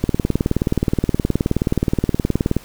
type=click train; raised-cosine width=3 ms; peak=-3 dBFS; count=49; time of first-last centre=0.04-2.566 s; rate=19 Hz; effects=pink hiss -43 dBFS RMS until 2.64 s